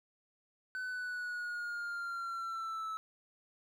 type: linear sweep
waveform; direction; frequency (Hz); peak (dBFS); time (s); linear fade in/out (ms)
triangle; down; 1515 to 1302; -35; 0.75-2.97; 0
effects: none